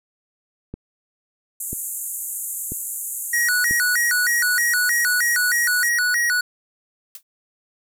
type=click train; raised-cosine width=3 ms; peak=-18 dBFS; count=4; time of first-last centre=0.74-3.71 s; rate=1.01 Hz
type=band-pass noise; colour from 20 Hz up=white; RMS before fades=-29 dBFS; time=1.6-5.89 s; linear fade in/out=5 ms; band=6800 to 14000 Hz; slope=96 dB/octave
type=tone with vibrato; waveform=square; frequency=1671 Hz; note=G#6; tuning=10 cents sharp; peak=-18 dBFS; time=3.33-6.41 s; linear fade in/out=5 ms; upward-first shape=square; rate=3.2 Hz; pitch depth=220 cents each way
type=noise with exponential decay; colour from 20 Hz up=blue; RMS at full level=-31 dBFS; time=7.15-7.23 s; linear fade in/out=2 ms; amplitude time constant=16 ms
effects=none